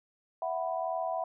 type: chord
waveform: sine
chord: E suspended second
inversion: none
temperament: just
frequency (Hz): 659.3 / 741.7 / 988.9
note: E5 / F#5 / B5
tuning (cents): 0 / +4 / +2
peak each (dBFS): -33 / -34 / -38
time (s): 0.42-1.24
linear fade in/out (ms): 2
effects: none